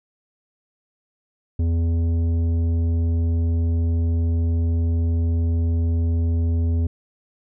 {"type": "tone with tanh clipping", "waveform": "sine", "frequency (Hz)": 83.4, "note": "E2", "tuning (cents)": 21, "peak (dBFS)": -19, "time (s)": [1.59, 6.87], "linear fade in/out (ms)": 5, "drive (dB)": 10, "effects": []}